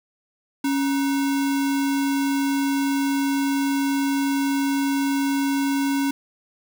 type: tone with sample-and-hold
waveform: sine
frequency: 276.8 Hz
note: C#4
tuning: 2 cents flat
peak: -19 dBFS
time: 0.64-6.11 s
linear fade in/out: 5 ms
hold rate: 1225 Hz
effects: none